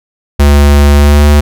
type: tone with pitch glide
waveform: square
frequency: 71.9 to 73.5 Hz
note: D2 to D2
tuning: -36 to +2 cents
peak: -3 dBFS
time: 0.39-1.41 s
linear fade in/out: 10 ms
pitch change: +38 cents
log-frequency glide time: 0.94-1.26 s
effects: none